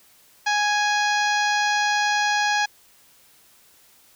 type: harmonic tone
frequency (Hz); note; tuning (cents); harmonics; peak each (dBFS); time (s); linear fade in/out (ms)
830.6; G#5; 0; 1 / 2 / 3 / 4 / 5 / 6 / 7 / 8; -22 / -23 / -29 / -32 / -32 / -33 / -35 / -38; 0.46-2.66; 10
effects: white hiss -55 dBFS RMS until 4.15 s